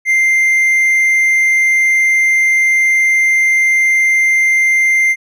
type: tone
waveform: triangle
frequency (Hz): 2093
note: C7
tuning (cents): 0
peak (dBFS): -7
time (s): 0.05-5.16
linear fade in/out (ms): 50
effects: none